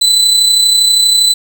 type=tone with amplitude modulation; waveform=35% pulse; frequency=4000 Hz; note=B7; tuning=21 cents sharp; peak=-3 dBFS; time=0.01-1.34 s; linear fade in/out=10 ms; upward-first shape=sine; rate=32.5 Hz; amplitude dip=40%; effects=none